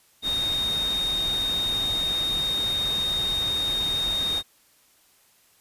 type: tone in noise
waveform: sine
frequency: 3703 Hz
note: A#7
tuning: 12 cents flat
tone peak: -23 dBFS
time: 0.22-4.43 s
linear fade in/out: 50 ms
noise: pink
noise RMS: -35 dBFS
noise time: 0.22-4.43 s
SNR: +9 dB
effects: white hiss -60 dBFS RMS until 5.6 s + resampled to 32000 Hz